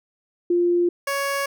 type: tone pair in turn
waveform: sine / 15% pulse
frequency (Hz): 349.2 / 557.4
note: F4 / C#5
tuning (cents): 0 / +9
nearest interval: minor sixth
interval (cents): 809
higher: second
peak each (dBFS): -16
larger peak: neither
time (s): 0.5-0.89 / 1.07-1.46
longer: neither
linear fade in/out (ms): 5
effects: none